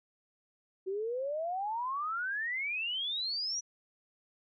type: exponential sweep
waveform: sine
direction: up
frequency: 370 to 5920 Hz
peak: -32 dBFS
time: 0.86-3.61 s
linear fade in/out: 20 ms
effects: none